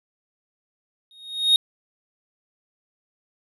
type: tone with exponential growth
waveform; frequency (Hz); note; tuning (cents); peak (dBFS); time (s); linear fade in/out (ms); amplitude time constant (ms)
triangle; 3729; A#7; 0; -9; 1.11-1.56; 1; 96
effects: resampled to 32000 Hz